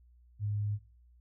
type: tone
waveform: sine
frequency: 103.83 Hz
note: G#2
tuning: in tune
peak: -30 dBFS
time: 0.39-0.79 s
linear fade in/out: 50 ms
effects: noise-tail reverb RT60 0.4 s tail -25 dB re dry + added 60 Hz sine -58 dBFS peak until 1.2 s